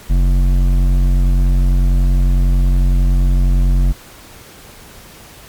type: tone with hard clipping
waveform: triangle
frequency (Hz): 45.44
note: F#1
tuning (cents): -31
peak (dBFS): -11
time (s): 0.09-3.93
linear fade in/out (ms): 20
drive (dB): 14
effects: pink hiss -39 dBFS RMS until 5.48 s + MP3 96 kbps